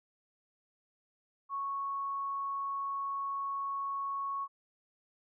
sine tone, 1106 Hz, C#6, 4 cents flat, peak -33 dBFS, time 1.49-4.48 s, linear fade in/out 50 ms, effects none

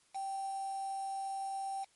sine tone with quantisation, 780 Hz, G5, 9 cents flat, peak -36 dBFS, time 0.14-1.85 s, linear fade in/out 20 ms, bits 8, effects white hiss -69 dBFS RMS until 1.95 s + MP3 48 kbps

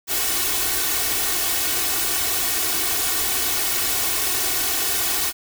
white noise with comb filter, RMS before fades -22 dBFS, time 0.07-5.33 s, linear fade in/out 50 ms, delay 2.7 ms, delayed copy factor +0.95, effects none

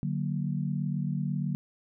sine chord, D augmented, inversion none, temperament equal, 146.83 / 185 / 233.1 Hz, D3 / F#3 / A#3, 0 / 0 / 0 cents, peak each -30 / -32 / -36 dBFS, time 0.03-1.55 s, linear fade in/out 0 ms, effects none

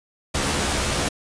pink noise with comb filter, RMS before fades -23 dBFS, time 0.34-1.09 s, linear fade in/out 10 ms, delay 14 ms, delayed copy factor +0.85, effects resampled to 22050 Hz

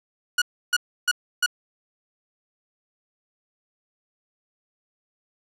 sawtooth tone bursts, 1454 Hz, F#6, 31 cents flat, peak -14 dBFS, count 4, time 0.38-1.462 s, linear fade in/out 5 ms, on 38 ms, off 310 ms, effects low-pass 11000 Hz 12 dB/octave

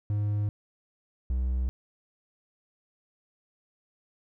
triangle tone pair in turn, 103.83 / 63.17 Hz, G#2 / B1, 0 / +40 cents, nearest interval major sixth, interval 860 cents, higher first, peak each -23 / -23 dBFS, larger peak neither, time 0.1-0.49 / 1.3-1.69 s, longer neither, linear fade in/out 0 ms, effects none

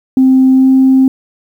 sine tone with pitch glide, 261.6 to 263.6 Hz, C4 to C4, 0 to +13 cents, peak -3 dBFS, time 0.17-1.08 s, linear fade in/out 2 ms, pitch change +13 cents, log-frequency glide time 0.52-0.68 s, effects tanh soft clip ceiling 0 dBFS + 7-bit

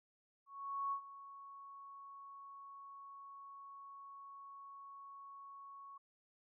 sine tone with ADSR envelope, 1108.7 Hz, C#6, in tune, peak -35 dBFS, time 0.46-5.98 s, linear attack 460 ms, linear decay 86 ms, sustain -16 dB, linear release 8 ms, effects none

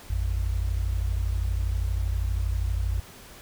sine tone pair together, 55.17 / 87.7 Hz, A1 / F2, +5 / +8 cents, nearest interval minor sixth, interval 803 cents, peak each -25 / -28 dBFS, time 0.1-3 s, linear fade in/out 5 ms, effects pink hiss -47 dBFS RMS until 3.41 s

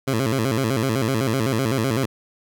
15% pulse tone with vibrato, 122.3 Hz, B2, 16 cents flat, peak -13 dBFS, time 0.07-2.06 s, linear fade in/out 10 ms, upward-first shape square, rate 7.9 Hz, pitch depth 170 cents each way, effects none

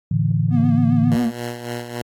sine chord, A suspended fourth, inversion none, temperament equal with one note detuned, 110 / 144.23 / 164.81 Hz, A2 / D3 / E3, 0 / -31 / 0 cents, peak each -20 dBFS, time 0.11-1.16 s, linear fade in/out 5 ms
triangle tone with vibrato, 236.8 Hz, A#3, 27 cents sharp, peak -14 dBFS, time 0.5-1.32 s, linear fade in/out 50 ms, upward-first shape sine, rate 7.4 Hz, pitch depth 65 cents each way
10% pulse tone with tremolo, 119.7 Hz, A#2, 46 cents sharp, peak -16 dBFS, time 1.11-2.02 s, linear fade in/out 5 ms, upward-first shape sine, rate 3.6 Hz, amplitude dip 60%
effects AAC 48 kbps

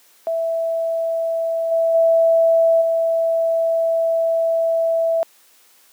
sine tone with level steps, 659.3 Hz, E5, in tune, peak -18 / -14 / -11 / -15 dBFS, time 0.27-5.23 s, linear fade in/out 0 ms, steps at 1.71 / 1.94 / 2.81 s, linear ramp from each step 10 ms, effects white hiss -53 dBFS RMS until 5.92 s + high-pass 300 Hz 12 dB/octave

